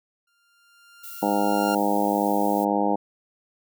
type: tone with exponential growth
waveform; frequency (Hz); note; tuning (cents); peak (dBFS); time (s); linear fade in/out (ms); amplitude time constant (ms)
sawtooth; 1396.9; F6; 0; -24; 0.27-1.75; 5; 320
type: noise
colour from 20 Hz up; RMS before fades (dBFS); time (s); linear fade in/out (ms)
violet; -39; 1.03-2.65; 10
type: harmonic tone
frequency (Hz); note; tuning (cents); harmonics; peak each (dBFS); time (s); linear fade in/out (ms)
102.1; G#2; -29; 2 / 3 / 4 / 5 / 6 / 7 / 8 / 9; -27 / -26 / -32 / -28 / -31 / -29 / -26 / -30; 1.22-2.96; 10
effects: none